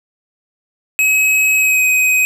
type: tone with pitch glide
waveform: square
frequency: 2555 to 2517 Hz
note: D#7 to D#7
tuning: +45 to +19 cents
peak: -11 dBFS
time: 0.99-2.25 s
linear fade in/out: 0 ms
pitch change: -26 cents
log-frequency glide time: 1.57-1.83 s
effects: none